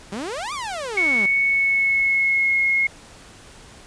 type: exponential two-way sweep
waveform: sawtooth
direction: up then down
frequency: 185.7 to 1229 to 185.7 Hz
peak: -23 dBFS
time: 0.12-1.26 s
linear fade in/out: 5 ms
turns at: 0.53 s
type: tone with pitch glide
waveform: sine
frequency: 2217 to 2161 Hz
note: C#7 to C#7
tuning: 0 to -45 cents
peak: -16 dBFS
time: 0.97-2.87 s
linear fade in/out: 5 ms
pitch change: -45 cents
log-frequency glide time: 1.39-2.58 s
effects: pink hiss -45 dBFS RMS until 3.86 s + resampled to 22050 Hz